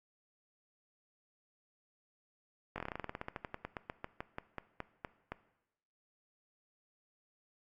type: slowing click train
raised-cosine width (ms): 0.5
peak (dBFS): -24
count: 27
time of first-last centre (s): 2.76-5.32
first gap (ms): 20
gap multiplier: 1.11
effects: noise-tail reverb RT60 0.9 s tail -17 dB re dry + Opus 48 kbps